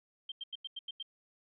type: tone bursts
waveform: sine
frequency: 3157 Hz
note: G7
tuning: 12 cents sharp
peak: -38 dBFS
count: 7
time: 0.29-1.027 s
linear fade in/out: 5 ms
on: 29 ms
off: 89 ms
effects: none